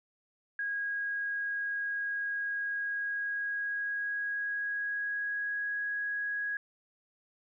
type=tone with pitch glide; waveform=sine; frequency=1642 to 1659.2 Hz; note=G#6 to G#6; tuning=-20 to -2 cents; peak=-31 dBFS; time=0.59-6.57 s; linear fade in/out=2 ms; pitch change=+18 cents; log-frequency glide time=2.71-5.79 s; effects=none